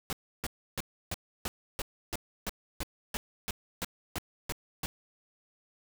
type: noise bursts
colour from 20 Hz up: pink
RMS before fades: -34 dBFS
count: 15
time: 0.1-4.86 s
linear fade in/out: 0 ms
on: 28 ms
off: 310 ms
effects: none